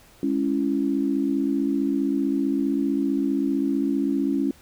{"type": "chord", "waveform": "sine", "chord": "C# minor", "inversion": "second", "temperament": "just", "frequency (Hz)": [207.9, 277.2, 332.6], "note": ["G#3", "C#4", "E4"], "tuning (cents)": [2, 0, 16], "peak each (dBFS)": [-28, -22, -27], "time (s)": [0.23, 4.51], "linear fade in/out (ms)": 2, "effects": ["pink hiss -53 dBFS RMS until 4.61 s"]}